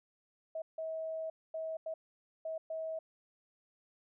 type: tone bursts at uneven times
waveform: sine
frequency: 642 Hz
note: E5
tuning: 46 cents flat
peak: -36 dBFS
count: 6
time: 0.55-0.62 / 0.78-1.3 / 1.54-1.77 / 1.86-1.94 / 2.45-2.58 / 2.7-2.99 s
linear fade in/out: 5 ms
effects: none